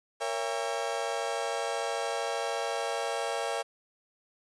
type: chord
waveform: 35% pulse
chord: A# diminished seventh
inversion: none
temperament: just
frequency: 466.2 / 559.4 / 671.3 / 805.5 Hz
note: A#4 / C#5 / E5 / G5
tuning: 0 / +16 / +31 / +47 cents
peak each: -34 dBFS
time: 0.2-3.63 s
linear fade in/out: 20 ms
effects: resampled to 22050 Hz + 10-bit